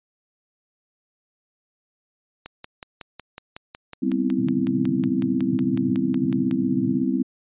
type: click train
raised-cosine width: 0.2 ms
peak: -18 dBFS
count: 23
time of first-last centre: 2.46-6.512 s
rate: 5.43 Hz
type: chord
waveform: sine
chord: C major seventh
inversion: second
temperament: just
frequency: 196.22 / 245.3 / 261.6 / 327 Hz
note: G3 / B3 / C4 / E4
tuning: +2 / -12 / 0 / -14 cents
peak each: -26 / -26 / -23 / -27 dBFS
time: 4.02-7.23 s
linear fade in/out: 10 ms
type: band-pass noise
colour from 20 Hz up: white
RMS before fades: -32 dBFS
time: 4.38-7.04 s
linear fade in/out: 10 ms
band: 110 to 180 Hz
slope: 96 dB/octave
effects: resampled to 8000 Hz